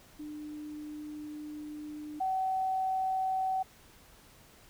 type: tone pair in turn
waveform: sine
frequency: 300.7 / 757.7 Hz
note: D4 / F#5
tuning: +41 / +41 cents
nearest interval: octave + major third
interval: 1600 cents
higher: second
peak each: -39 / -28 dBFS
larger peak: second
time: 0.19-2.2 / 2.2-3.63 s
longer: first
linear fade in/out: 10 ms
effects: pink hiss -58 dBFS RMS until 4.69 s